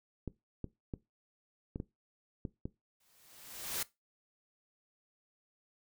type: clicks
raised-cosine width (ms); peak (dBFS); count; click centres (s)
3; -25; 7; 0.277 / 0.643 / 0.938 / 1.759 / 1.801 / 2.452 / 2.655
type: noise with exponential growth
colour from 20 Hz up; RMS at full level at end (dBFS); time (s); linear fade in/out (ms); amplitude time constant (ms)
white; -34; 3-3.83; 5; 180
effects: noise-tail reverb RT60 0.2 s tail -19 dB re dry